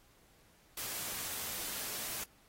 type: noise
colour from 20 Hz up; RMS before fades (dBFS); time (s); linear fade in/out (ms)
white; -40; 0.77-2.24; 5
effects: pink hiss -66 dBFS RMS until 2.48 s + AAC 48 kbps